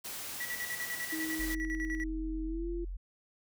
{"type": "noise", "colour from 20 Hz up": "white", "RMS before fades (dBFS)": -41, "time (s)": [0.04, 1.55], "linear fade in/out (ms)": 10}
{"type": "tone with tremolo", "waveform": "triangle", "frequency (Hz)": 1944, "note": "B6", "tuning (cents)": -28, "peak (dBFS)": -33, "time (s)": [0.4, 2.04], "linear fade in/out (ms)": 5, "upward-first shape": "square", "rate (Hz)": 10, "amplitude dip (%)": 70}
{"type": "tone with pitch glide", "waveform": "sine", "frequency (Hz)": [317.6, 342.4], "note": ["D#4", "F4"], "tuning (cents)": [36, -34], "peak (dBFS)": -35, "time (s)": [1.12, 2.85], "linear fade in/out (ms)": 10, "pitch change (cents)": 130, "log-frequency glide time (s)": [2.46, 2.69]}
{"type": "tone", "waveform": "sine", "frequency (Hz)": 44.31, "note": "F1", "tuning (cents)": 26, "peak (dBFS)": -36, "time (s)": [1.39, 2.97], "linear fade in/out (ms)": 10}
{"effects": []}